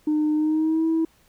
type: tone with pitch glide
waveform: sine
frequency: 304.3 to 324.3 Hz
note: D#4 to E4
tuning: -38 to -28 cents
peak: -17 dBFS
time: 0.07-1.05 s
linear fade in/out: 5 ms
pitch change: +110 cents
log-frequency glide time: 0.34-0.86 s
effects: tanh soft clip ceiling -16 dBFS + pink hiss -60 dBFS RMS until 1.28 s